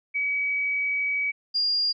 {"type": "tone pair in turn", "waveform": "sine", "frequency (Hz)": [2273, 4816], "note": ["C#7", "D8"], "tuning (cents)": [43, 43], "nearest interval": "octave + minor second", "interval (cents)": 1300, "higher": "second", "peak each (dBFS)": [-23, -21], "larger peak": "second", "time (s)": [[0.14, 1.32], [1.54, 1.93]], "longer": "first", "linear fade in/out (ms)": 20, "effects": []}